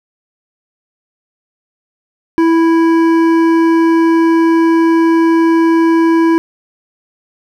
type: tone with hard clipping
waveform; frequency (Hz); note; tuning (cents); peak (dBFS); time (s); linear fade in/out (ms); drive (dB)
sine; 329.6; E4; 0; -9; 2.38-6.38; 0; 11
effects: none